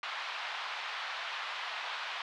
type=band-pass noise; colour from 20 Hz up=pink; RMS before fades=-39 dBFS; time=0.03-2.22 s; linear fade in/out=2 ms; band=840 to 3900 Hz; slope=24 dB/octave; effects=none